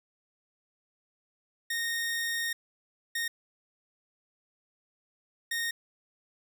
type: tone bursts at uneven times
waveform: sawtooth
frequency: 1852 Hz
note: A#6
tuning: 12 cents flat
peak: -26 dBFS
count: 3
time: 1.7-2.53 / 3.15-3.28 / 5.51-5.71 s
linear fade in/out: 5 ms
effects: none